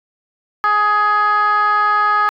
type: tone with frequency modulation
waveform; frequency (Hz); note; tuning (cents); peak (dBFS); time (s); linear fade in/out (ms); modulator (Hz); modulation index
sine; 1255; D#6; +15; -10; 0.64-2.29; 0; 420; 0.83
effects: tanh soft clip ceiling -9 dBFS